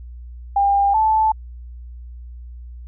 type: tone pair in turn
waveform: sine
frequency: 800 / 873.7 Hz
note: G5 / A5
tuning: +35 / -12 cents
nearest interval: major second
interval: 153 cents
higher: second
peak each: -13 dBFS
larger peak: neither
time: 0.56-0.94 / 0.94-1.32 s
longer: neither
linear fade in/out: 5 ms
effects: added 60 Hz sine -33 dBFS peak until 2.87 s